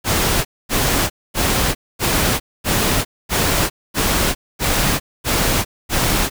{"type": "noise bursts", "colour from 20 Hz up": "pink", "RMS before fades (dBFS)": -17, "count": 10, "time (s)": [0.04, 6.3], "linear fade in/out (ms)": 50, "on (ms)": 410, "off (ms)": 240, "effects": []}